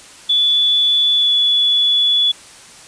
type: tone with pitch glide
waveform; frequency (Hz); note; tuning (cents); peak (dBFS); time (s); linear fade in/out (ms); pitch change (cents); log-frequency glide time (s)
sine; 3451 to 3423; A7 to A7; -34 to -48; -11; 0.29-2.32; 10; -14; 1.14-1.32
effects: white hiss -40 dBFS RMS until 2.87 s + resampled to 22050 Hz